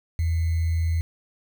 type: tone with sample-and-hold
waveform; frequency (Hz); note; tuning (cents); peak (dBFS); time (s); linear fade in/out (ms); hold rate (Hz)
sine; 82.41; E2; 0; -20; 0.19-1.01; 0; 2100
effects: none